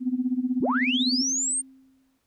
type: tone with tremolo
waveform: sine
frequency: 252.7 Hz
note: B3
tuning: 40 cents sharp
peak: -19 dBFS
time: 0-1.25 s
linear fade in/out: 50 ms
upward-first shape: sine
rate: 16 Hz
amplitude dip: 85%
type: linear sweep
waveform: sine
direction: up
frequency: 82.41 to 8870 Hz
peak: -23 dBFS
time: 0.6-1.62 s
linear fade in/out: 20 ms
type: tone with exponential decay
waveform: sine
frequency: 264.7 Hz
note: C4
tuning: 20 cents sharp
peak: -28 dBFS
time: 1.21-2.18 s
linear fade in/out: 5 ms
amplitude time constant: 210 ms
effects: tanh soft clip ceiling -11 dBFS + pink hiss -73 dBFS RMS until 2.26 s